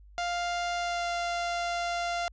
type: tone with pitch glide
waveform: sawtooth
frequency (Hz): 699 to 693.8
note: F5 to F5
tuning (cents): +1 to -12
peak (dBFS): -25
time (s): 0.18-2.28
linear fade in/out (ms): 0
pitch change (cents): -13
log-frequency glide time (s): 0.76-1.07
effects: added 50 Hz sine -50 dBFS peak until 2.32 s + resampled to 16000 Hz